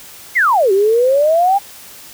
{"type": "exponential two-way sweep", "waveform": "sine", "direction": "down then up", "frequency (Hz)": [2217, 377.1, 816], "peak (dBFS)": -9, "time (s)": [0.35, 1.59], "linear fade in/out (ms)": 20, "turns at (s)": 0.72, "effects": ["white hiss -37 dBFS RMS until 2.13 s"]}